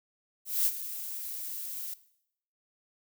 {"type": "noise with ADSR envelope", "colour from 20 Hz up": "violet", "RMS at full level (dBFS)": -25, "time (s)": [0.45, 1.94], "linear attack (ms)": 210, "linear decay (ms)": 49, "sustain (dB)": -13, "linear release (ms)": 6, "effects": ["noise-tail reverb RT60 0.7 s tail -17 dB re dry"]}